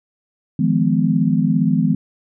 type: chord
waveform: sine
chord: F half-diminished seventh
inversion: third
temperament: just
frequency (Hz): 157.15 / 174.61 / 209.5 / 251.4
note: Eb3 / F3 / Ab3 / Cb4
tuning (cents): +18 / 0 / +15 / +31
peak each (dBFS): -19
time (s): 0.59-1.95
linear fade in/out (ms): 5
effects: none